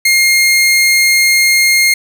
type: tone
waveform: sawtooth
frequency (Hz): 2130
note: C7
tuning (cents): +30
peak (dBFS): -4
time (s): 0.05-1.94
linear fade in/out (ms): 5
effects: none